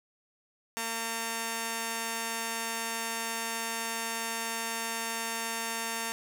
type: tone pair together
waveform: 5% pulse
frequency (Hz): 227.9 / 911.6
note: A#3 / A#5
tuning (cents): -39 / -39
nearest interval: 2 octaves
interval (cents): 2400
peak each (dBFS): -24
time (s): 0.77-6.12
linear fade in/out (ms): 0
effects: none